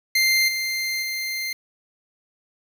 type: tone with level steps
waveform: 25% pulse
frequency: 2093 Hz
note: C7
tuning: in tune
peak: -13 / -20 / -22 dBFS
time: 0.15-1.53 s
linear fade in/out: 5 ms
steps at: 0.48 / 1.02 s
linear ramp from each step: 5 ms
effects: 7-bit